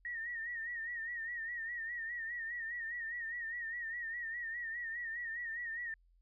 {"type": "tone with vibrato", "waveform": "sine", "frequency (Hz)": 1864.7, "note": "A#6", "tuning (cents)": 0, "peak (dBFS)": -38, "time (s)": [0.05, 5.94], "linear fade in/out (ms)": 2, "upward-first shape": "sine", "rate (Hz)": 4.9, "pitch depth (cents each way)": 74, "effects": ["added 43 Hz sine -65 dBFS peak until 6.21 s"]}